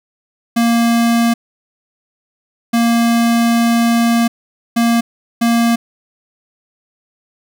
square tone bursts at uneven times, 233.1 Hz, A#3, in tune, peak -11 dBFS, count 4, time 0.56-1.34 / 2.73-4.28 / 4.76-5.01 / 5.41-5.76 s, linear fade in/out 10 ms, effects none

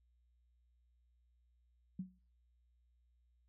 sine tone with exponential decay, 185 Hz, F#3, in tune, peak -36 dBFS, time 1.99-2.19 s, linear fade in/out 5 ms, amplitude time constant 42 ms, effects noise-tail reverb RT60 0.3 s tail -17 dB re dry + added 60 Hz sine -70 dBFS peak until 3.48 s

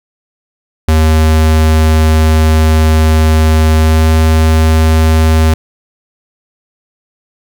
square tone with pitch glide, 78.8 to 79.53 Hz, D#2 to D#2, +23 to +38 cents, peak -6 dBFS, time 0.88-5.54 s, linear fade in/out 5 ms, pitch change +15 cents, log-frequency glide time 3.77-4.08 s, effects 8-bit

